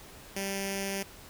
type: tone with notch filter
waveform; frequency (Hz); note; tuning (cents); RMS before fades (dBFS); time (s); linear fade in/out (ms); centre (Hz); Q
5% pulse; 196; G3; 0; -34; 0.36-1.03; 5; 1200; 0.59
effects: pink hiss -50 dBFS RMS until 1.29 s